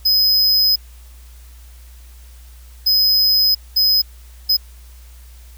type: tone bursts at uneven times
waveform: square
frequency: 5050 Hz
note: D#8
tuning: 25 cents sharp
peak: -12 dBFS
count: 4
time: 0.05-0.76 / 2.86-3.55 / 3.76-4.02 / 4.49-4.57 s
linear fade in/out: 10 ms
effects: added 60 Hz sine -38 dBFS peak until 5.57 s + white hiss -50 dBFS RMS until 5.57 s